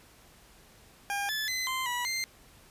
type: tone with pitch steps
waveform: 20% pulse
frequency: 805 / 1733 / 2036 / 1041 / 974 / 2090 Hz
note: G5 / A6 / C7 / C6 / B5 / C7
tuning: +46 / -27 / -48 / -9 / -24 / -2 cents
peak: -25 dBFS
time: 1.1-2.24 s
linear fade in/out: 0 ms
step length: 190 ms
effects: pink hiss -57 dBFS RMS until 2.7 s + resampled to 32000 Hz